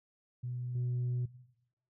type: tone with level steps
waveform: sine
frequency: 123.47 Hz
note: B2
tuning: in tune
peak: -35 / -29 dBFS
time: 0.43-1.26 s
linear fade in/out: 10 ms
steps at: 0.75 s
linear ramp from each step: 2 ms
effects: noise-tail reverb RT60 0.8 s tail -17 dB re dry + tanh soft clip ceiling -29 dBFS